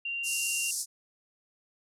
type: tone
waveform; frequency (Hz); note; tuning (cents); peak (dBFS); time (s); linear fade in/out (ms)
sine; 2771; F7; -14; -31; 0.05-0.71; 5
type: band-pass noise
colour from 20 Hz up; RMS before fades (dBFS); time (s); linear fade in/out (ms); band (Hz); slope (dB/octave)
white; -33; 0.23-0.86; 50; 5000 to 11000; 48
effects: none